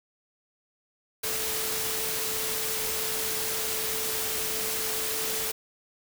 sine tone in noise, 440 Hz, A4, in tune, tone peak -38 dBFS, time 1.23-5.52 s, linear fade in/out 10 ms, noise white, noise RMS -30 dBFS, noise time 1.23-5.52 s, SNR -11 dB, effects none

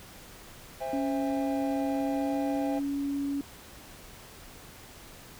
triangle chord, C augmented, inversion none, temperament equal with one note detuned, 523.3 / 659.3 / 810.2 Hz, C5 / E5 / G#5, 0 / 0 / -43 cents, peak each -34 dBFS, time 0.8-2.8 s, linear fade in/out 20 ms
sine tone with pitch glide, 277.2 to 281.1 Hz, C#4 to C#4, 0 to +24 cents, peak -28 dBFS, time 0.93-3.41 s, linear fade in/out 2 ms, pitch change +24 cents, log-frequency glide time 1.99-2.41 s
effects pink hiss -49 dBFS RMS until 5.39 s

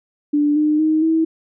sine tone with pitch steps, 293.7 / 303 / 312.6 / 322.5 Hz, D4 / D#4 / D#4 / E4, 0 / -46 / +8 / -38 cents, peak -13 dBFS, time 0.33-1.25 s, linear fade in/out 10 ms, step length 230 ms, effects none

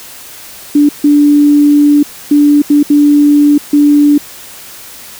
sine tone bursts at uneven times, 291.9 Hz, D4, 10 cents flat, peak -3 dBFS, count 6, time 0.75-0.89 / 1.04-2.03 / 2.31-2.62 / 2.7-2.83 / 2.9-3.58 / 3.73-4.18 s, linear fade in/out 5 ms, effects white hiss -31 dBFS RMS until 5.19 s

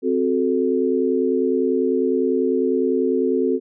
sine chord, F# diminished, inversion second, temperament equal, 261.6 / 370 / 440 Hz, C4 / F#4 / A4, 0 / 0 / 0 cents, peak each -21 dBFS, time 0.02-3.6 s, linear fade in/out 50 ms, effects none

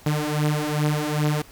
sawtooth beating tone pair, 149.1 / 151.6 Hz, D3 / D#3, +27 / -45 cents, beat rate 2.5 Hz, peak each -20 dBFS, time 0.06-1.42 s, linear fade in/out 5 ms, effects pink hiss -49 dBFS RMS until 1.51 s

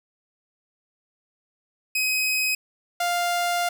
sawtooth tone pair in turn, 2527 / 699.8 Hz, D#7 / F5, +26 / +3 cents, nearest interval octave + minor seventh, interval 2223 cents, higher first, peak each -18 dBFS, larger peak neither, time 1.95-2.55 / 3-3.69 s, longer second, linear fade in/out 5 ms, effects none

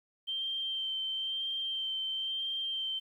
sine tone with vibrato, 3136 Hz, G7, in tune, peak -32 dBFS, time 0.27-3 s, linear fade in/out 20 ms, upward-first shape sine, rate 1 Hz, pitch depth 16 cents each way, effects 11-bit

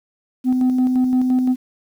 sine tone with tremolo, 254.4 Hz, C4, 48 cents flat, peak -10 dBFS, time 0.44-1.56 s, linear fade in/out 50 ms, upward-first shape square, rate 5.8 Hz, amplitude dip 40%, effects tanh soft clip ceiling -12 dBFS + 8-bit

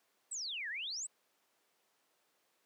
sine exponential two-way sweep, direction down then up, 8372 to 1620 to 8372 Hz, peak -38 dBFS, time 0.31-1.07 s, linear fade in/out 10 ms, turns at 0.69 s, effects pink hiss -75 dBFS RMS until 2.65 s + high-pass 400 Hz 12 dB/octave

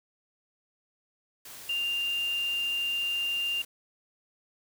sine tone in noise, 2794 Hz, F7, in tune, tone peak -27 dBFS, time 1.69-3.62 s, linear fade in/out 5 ms, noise white, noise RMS -45 dBFS, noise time 1.45-3.65 s, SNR +15 dB, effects none

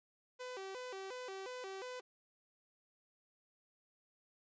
sawtooth tone with vibrato, 440 Hz, A4, in tune, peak -40 dBFS, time 0.39-2.01 s, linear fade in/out 20 ms, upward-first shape square, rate 2.8 Hz, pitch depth 230 cents each way, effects resampled to 16000 Hz

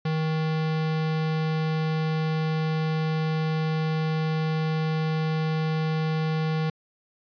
square tone, 157.8 Hz, D#3, 25 cents sharp, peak -24 dBFS, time 0.05-6.7 s, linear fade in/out 5 ms, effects resampled to 11025 Hz

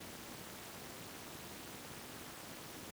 pink noise with amplitude modulation, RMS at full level -45 dBFS, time 0-2.91 s, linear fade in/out 10 ms, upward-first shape sine, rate 284 Hz, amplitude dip 95%, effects high-pass 100 Hz 12 dB/octave

